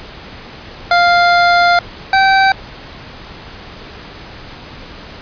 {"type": "tone pair in turn", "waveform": "25% pulse", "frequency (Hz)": [698.5, 773.7], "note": ["F5", "G5"], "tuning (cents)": [0, -23], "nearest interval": "major second", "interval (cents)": 177, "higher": "second", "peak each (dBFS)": -4, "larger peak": "neither", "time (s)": [[0.91, 1.79], [2.13, 2.52]], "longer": "first", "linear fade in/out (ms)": 2, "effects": ["pink hiss -33 dBFS RMS until 5.21 s", "resampled to 11025 Hz"]}